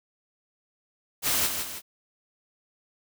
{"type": "noise with echo", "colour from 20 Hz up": "white", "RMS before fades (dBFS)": -25, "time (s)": [1.22, 1.5], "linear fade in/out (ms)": 50, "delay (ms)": 160, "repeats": 2, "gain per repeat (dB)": -6, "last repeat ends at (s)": 1.82, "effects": []}